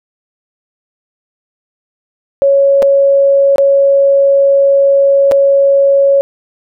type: tone with dropouts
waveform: sine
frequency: 554.4 Hz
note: C#5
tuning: in tune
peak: -5 dBFS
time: 2.42-6.21 s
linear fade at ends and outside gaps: 0 ms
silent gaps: 2.822-2.827 / 3.559-3.582 / 5.313-5.319 s
effects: none